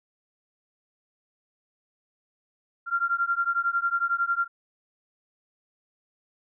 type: beating tone pair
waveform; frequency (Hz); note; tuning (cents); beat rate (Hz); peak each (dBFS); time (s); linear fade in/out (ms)
sine; 1379 / 1390; F6 / F6; -22 / -9; 11; -26; 2.86-4.48; 50
effects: none